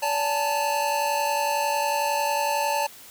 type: tone cluster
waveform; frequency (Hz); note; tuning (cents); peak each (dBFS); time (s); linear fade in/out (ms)
square; 575 / 841 / 892; D5 / G#5 / A5; -37 / +22 / +23; -29 / -31 / -25; 0.02-2.87; 10
effects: white hiss -46 dBFS RMS until 3.1 s